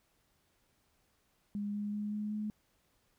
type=tone with pitch steps; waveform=sine; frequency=204.8 / 206.6 / 208.4 / 210.2 / 212 Hz; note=G#3 / G#3 / G#3 / G#3 / G#3; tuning=-24 / -9 / +6 / +21 / +36 cents; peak=-34 dBFS; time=1.55-2.5 s; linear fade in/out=0 ms; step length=190 ms; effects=pink hiss -74 dBFS RMS until 3.18 s